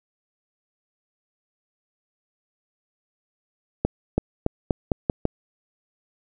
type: accelerating click train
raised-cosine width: 2 ms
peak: -6 dBFS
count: 7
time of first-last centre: 3.85-5.254 s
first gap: 330 ms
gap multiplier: 0.86
effects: none